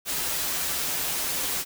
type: noise with comb filter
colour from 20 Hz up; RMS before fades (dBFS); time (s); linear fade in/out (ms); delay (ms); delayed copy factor
white; -28; 0.05-1.65; 50; 9; -0.6
effects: none